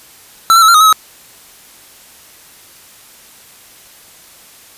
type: tone with pitch steps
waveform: square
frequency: 1332 / 1360 / 1298 / 1375 / 1248 / 1291 / 1275 Hz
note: E6 / F6 / E6 / F6 / D#6 / E6 / D#6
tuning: +18 / -46 / -27 / -27 / +5 / -37 / +42 cents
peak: -5 dBFS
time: 0.5-0.927 s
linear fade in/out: 0 ms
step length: 61 ms
effects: white hiss -41 dBFS RMS until 4.77 s + resampled to 32000 Hz